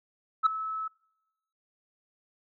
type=tone with ADSR envelope; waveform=sine; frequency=1300 Hz; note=E6; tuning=24 cents flat; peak=-14 dBFS; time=0.43-0.88 s; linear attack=33 ms; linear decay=5 ms; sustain=-17 dB; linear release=8 ms; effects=noise-tail reverb RT60 1.0 s tail -26 dB re dry + tanh soft clip ceiling -15 dBFS